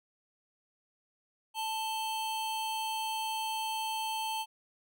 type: tone pair together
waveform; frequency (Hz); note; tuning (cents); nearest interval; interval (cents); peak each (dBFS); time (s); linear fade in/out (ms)
square; 880 / 3134; A5 / G7; 0 / -1; octave + minor seventh; 2199; -34 / -40; 1.54-4.46; 50
effects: none